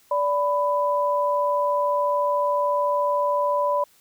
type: tone pair together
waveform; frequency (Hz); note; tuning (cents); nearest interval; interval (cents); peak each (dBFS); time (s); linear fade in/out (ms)
sine; 581.2 / 995; D5 / B5; -18 / +13; major sixth; 931; -22; 0.11-3.84; 5
effects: white hiss -58 dBFS RMS until 4 s